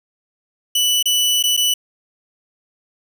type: tone with dropouts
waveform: sawtooth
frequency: 2970 Hz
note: F#7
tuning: 6 cents sharp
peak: -11 dBFS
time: 0.75-1.74 s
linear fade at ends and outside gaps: 5 ms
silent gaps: 1.027-1.056 / 1.427-1.437 / 1.567-1.574 s
effects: none